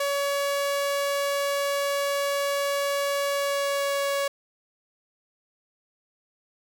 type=tone with pitch glide; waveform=sawtooth; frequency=564 to 560.1 Hz; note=C#5 to C#5; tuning=+30 to +18 cents; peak=-20 dBFS; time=0-4.28 s; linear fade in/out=5 ms; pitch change=-12 cents; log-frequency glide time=3.31-4.1 s; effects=none